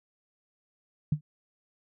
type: tone with exponential decay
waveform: sine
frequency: 149.6 Hz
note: D3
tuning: 32 cents sharp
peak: -18 dBFS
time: 1.12-1.21 s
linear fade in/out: 5 ms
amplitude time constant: 19 ms
effects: none